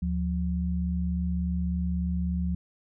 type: tone pair together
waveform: sine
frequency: 74.5 / 177.96 Hz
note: D2 / F3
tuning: +25 / +33 cents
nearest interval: octave + minor third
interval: 1508 cents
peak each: -28 dBFS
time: 0.02-2.55 s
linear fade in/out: 5 ms
effects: none